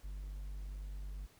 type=tone; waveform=triangle; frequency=49 Hz; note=G1; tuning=in tune; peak=-39 dBFS; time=0.03-1.27 s; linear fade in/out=20 ms; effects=pink hiss -65 dBFS RMS until 1.39 s